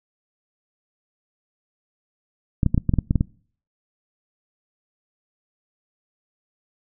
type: clicks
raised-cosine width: 5 ms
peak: -6 dBFS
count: 10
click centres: 2.632 / 2.663 / 2.745 / 2.778 / 2.893 / 2.938 / 2.987 / 3.109 / 3.157 / 3.209 s
effects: noise-tail reverb RT60 0.5 s tail -24 dB re dry